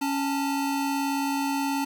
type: tone pair together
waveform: square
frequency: 276.8 / 889 Hz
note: C#4 / A5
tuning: -2 / +18 cents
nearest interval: octave + minor sixth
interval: 2020 cents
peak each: -27 / -30 dBFS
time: 0.01-1.85 s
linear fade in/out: 10 ms
effects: 9-bit